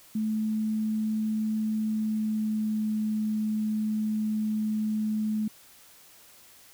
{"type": "tone with pitch glide", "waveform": "sine", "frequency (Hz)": [216.9, 215], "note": ["A3", "A3"], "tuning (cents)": [-25, -40], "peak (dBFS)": -25, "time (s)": [0.15, 5.48], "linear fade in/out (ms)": 5, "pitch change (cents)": -15, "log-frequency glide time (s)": [1.82, 2.95], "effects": ["white hiss -54 dBFS RMS until 6.73 s"]}